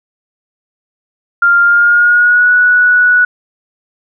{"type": "tone with pitch glide", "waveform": "sine", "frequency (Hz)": [1396.9, 1471.4], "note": ["F6", "F#6"], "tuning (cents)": [0, -10], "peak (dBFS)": -5, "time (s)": [1.42, 3.25], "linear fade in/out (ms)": 5, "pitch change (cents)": 90, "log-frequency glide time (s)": [1.61, 2.52], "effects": []}